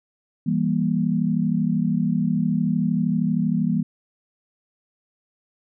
sine chord, E diminished, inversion none, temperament just, 164.81 / 197.78 / 237.3 Hz, E3 / G3 / Bb3, 0 / +16 / +31 cents, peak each -23 dBFS, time 0.46-3.83 s, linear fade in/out 10 ms, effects none

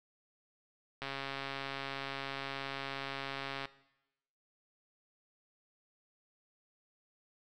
click train, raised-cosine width 0.3 ms, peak -23 dBFS, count 362, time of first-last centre 1.02-3.655 s, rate 137 Hz, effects noise-tail reverb RT60 0.9 s tail -18 dB re dry

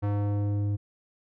square tone with low-pass filter sweep, 102.4 Hz, G#2, 24 cents flat, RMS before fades -27 dBFS, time 0.02-0.77 s, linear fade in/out 20 ms, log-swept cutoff 1200 to 250 Hz, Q 0.75, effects none

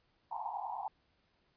white band-pass noise, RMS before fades -40 dBFS, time 0.31-0.88 s, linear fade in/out 2 ms, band 740 to 970 Hz, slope 96 dB/octave, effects pink hiss -74 dBFS RMS until 1.56 s + resampled to 11025 Hz

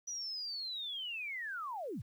sine linear sweep, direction down, 5920 to 71.3 Hz, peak -38 dBFS, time 0.07-2.02 s, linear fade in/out 10 ms, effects 11-bit

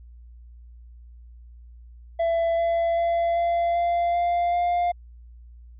triangle tone with pitch steps, 669 / 674.4 / 679.9 / 685.4 / 691 / 696.6 / 702.3 Hz, E5 / E5 / F5 / F5 / F5 / F5 / F5, +25 / +39 / -47 / -33 / -19 / -5 / +10 cents, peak -18 dBFS, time 2.19-4.92 s, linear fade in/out 10 ms, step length 390 ms, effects added 59 Hz sine -43 dBFS peak until 5.79 s + resampled to 8000 Hz

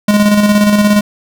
square tone with tremolo, 207.4 Hz, G#3, 2 cents flat, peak -6 dBFS, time 0.08-1.01 s, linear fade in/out 5 ms, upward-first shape square, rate 17 Hz, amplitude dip 40%, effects none

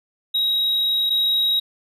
triangle tone pair in turn, 3816 / 3816 Hz, A#7 / A#7, +40 / +40 cents, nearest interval unison, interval 0 cents, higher neither, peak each -16 / -15 dBFS, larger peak second, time 0.34-1.1 / 1.1-1.6 s, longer first, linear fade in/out 10 ms, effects resampled to 32000 Hz

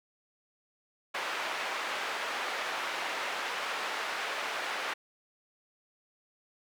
white band-pass noise, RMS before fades -35 dBFS, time 1.14-4.94 s, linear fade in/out 10 ms, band 560 to 2100 Hz, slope 12 dB/octave, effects none

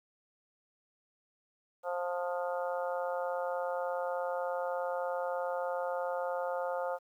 harmonic tone, 176.7 Hz, F3, 21 cents sharp, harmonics 3 / 4 / 5 / 6 / 7 / 8, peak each -34 / -39 / -40 / -50 / -43 / -46 dBFS, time 1.83-6.99 s, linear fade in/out 50 ms, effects 11-bit

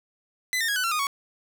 sawtooth tone with pitch steps, 2011 / 1822.9 / 1652.4 / 1497.9 / 1357.8 / 1230.8 / 1115.7 Hz, B6 / A#6 / G#6 / F#6 / F6 / D#6 / C#6, +31 / -39 / -9 / +21 / -49 / -19 / +11 cents, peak -20 dBFS, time 0.53-1.069 s, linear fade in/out 0 ms, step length 77 ms, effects none

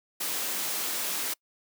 white high-pass noise, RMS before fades -31 dBFS, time 0.2-1.34 s, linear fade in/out 10 ms, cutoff 190 Hz, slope 24 dB/octave, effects noise-tail reverb RT60 0.1 s tail -26 dB re dry

